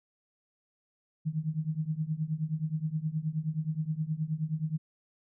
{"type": "tone with tremolo", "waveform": "sine", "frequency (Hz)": 156.5, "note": "D#3", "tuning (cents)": 10, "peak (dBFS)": -25, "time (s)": [1.25, 4.78], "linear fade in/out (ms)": 20, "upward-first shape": "triangle", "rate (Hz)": 9.5, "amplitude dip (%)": 95, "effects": []}